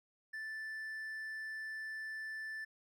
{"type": "tone", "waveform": "triangle", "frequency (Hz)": 1760, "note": "A6", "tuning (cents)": 0, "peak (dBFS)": -39, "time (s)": [0.33, 2.65], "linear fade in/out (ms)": 10, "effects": []}